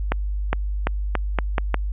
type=accelerating click train; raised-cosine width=0.5 ms; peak=-5 dBFS; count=7; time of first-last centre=0.12-1.743 s; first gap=410 ms; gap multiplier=0.83; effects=added 50 Hz sine -22 dBFS peak until 1.92 s + resampled to 8000 Hz